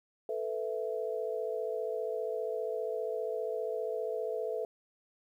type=chord; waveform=sine; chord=A suspended second; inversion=none; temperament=just; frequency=440 / 495 / 660 Hz; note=A4 / B4 / E5; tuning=0 / +4 / +2 cents; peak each=-35 / -37 / -38 dBFS; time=0.29-4.65 s; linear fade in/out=2 ms; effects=11-bit